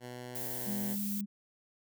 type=tone with pitch glide; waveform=10% pulse; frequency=123.47 to 124.76 Hz; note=B2 to B2; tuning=0 to +18 cents; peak=-34 dBFS; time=0-0.97 s; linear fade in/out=50 ms; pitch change=+18 cents; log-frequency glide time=0.12-0.63 s
type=noise; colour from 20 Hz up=violet; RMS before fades=-39 dBFS; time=0.35-1.21 s; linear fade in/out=5 ms
type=tone; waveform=sine; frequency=203.1 Hz; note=G#3; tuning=38 cents flat; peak=-34 dBFS; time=0.66-1.26 s; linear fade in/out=20 ms
effects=none